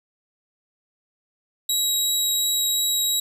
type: tone with vibrato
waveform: 20% pulse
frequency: 3851 Hz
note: B7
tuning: 44 cents flat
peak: -14 dBFS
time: 1.69-3.2 s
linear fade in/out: 5 ms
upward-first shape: triangle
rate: 2.8 Hz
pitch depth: 9 cents each way
effects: none